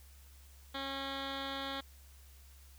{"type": "tone with low-pass filter", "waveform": "10% pulse", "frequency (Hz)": 272.7, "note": "C#4", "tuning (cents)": -28, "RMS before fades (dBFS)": -40, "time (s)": [0.74, 1.81], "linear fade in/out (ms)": 10, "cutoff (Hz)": 3300, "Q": 5.3, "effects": ["added 68 Hz sine -55 dBFS peak until 2.78 s", "white hiss -63 dBFS RMS until 2.78 s"]}